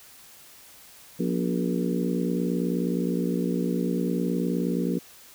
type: harmonic tone with a mistuned harmonic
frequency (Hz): 59.5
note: A#1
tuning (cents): +36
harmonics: 3 / 4 / 5 / 6 / 7 / 8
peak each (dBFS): -27 / -29 / -31 / -33 / -34 / -35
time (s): 1.19-4.99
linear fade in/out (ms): 10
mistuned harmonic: 5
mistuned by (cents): -63
effects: white hiss -50 dBFS RMS until 5.34 s